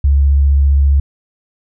sine tone with vibrato, 69.9 Hz, C#2, 15 cents sharp, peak -7 dBFS, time 0.04-1 s, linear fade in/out 5 ms, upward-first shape sine, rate 15 Hz, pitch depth 18 cents each way, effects none

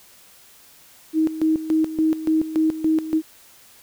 sine tone with tremolo, 316.2 Hz, D#4, 28 cents sharp, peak -15 dBFS, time 1.13-3.22 s, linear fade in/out 50 ms, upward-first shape square, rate 3.5 Hz, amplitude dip 75%, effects white hiss -50 dBFS RMS until 3.82 s

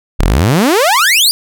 sawtooth exponential sweep, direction up, 31.22 to 4978 Hz, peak -4 dBFS, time 0.19-1.31 s, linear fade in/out 0 ms, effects none

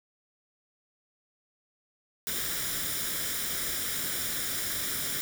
white noise with comb filter, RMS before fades -32 dBFS, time 2.27-5.21 s, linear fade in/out 0 ms, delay 0.56 ms, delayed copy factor +0.6, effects none

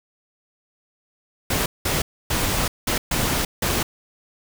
pink noise bursts at uneven times, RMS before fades -22 dBFS, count 6, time 1.5-1.66 / 1.85-2.02 / 2.3-2.68 / 2.87-2.98 / 3.11-3.45 / 3.62-3.83 s, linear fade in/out 5 ms, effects none

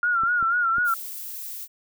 sine tone with vibrato, 1396.9 Hz, F6, in tune, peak -19 dBFS, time 0.03-0.94 s, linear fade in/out 2 ms, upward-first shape sine, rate 4.1 Hz, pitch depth 79 cents each way
clicks, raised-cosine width 3 ms, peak -26 dBFS, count 3, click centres 0.235 / 0.427 / 0.783 s
violet noise, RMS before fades -35 dBFS, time 0.84-1.68 s, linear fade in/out 50 ms
effects none

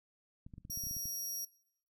clicks, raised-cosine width 5 ms, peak -37 dBFS, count 11, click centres 0.465 / 0.538 / 0.581 / 0.651 / 0.699 / 0.774 / 0.838 / 0.869 / 0.911 / 0.967 / 1.056 s
20% pulse tone, 5670 Hz, F8, 25 cents sharp, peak -33 dBFS, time 0.7-1.45 s, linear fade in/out 5 ms
effects noise-tail reverb RT60 0.7 s tail -20 dB re dry

